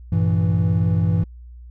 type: chord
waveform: triangle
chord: E diminished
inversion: first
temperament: equal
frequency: 98 / 116.54 / 164.81 Hz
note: G2 / Bb2 / E3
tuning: 0 / 0 / 0 cents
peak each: -16 / -22 / -17 dBFS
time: 0.12-1.24 s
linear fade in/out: 5 ms
effects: tanh soft clip ceiling -6 dBFS + added 60 Hz sine -37 dBFS peak until 1.7 s